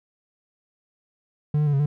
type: tone with pitch steps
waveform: triangle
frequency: 149.1 / 150.5 / 145.4 / 138 / 147.3 Hz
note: D3 / D3 / D3 / C#3 / D3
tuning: +27 / +43 / -17 / -7 / +6 cents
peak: -16 dBFS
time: 1.54-1.86 s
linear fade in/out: 5 ms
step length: 64 ms
effects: none